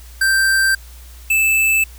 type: tone pair in turn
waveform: square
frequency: 1568 / 2631 Hz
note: G6 / E7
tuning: 0 / -4 cents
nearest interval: major sixth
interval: 896 cents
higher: second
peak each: -13 dBFS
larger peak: neither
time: 0.21-0.75 / 1.3-1.84 s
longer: neither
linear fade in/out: 5 ms
effects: added 60 Hz sine -36 dBFS peak until 1.98 s + white hiss -45 dBFS RMS until 1.98 s